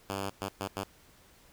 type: tone bursts at uneven times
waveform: 5% pulse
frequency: 98 Hz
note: G2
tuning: in tune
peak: -22 dBFS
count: 4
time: 0.09-0.3 / 0.41-0.49 / 0.6-0.68 / 0.76-0.84 s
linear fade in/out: 10 ms
effects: pink hiss -60 dBFS RMS until 1.52 s